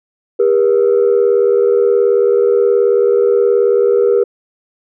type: tone pair together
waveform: sine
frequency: 400.6 / 479.3 Hz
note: G4 / A#4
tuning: +38 / +48 cents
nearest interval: minor third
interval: 310 cents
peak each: -10 dBFS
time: 0.39-4.24 s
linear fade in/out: 10 ms
effects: tanh soft clip ceiling -4 dBFS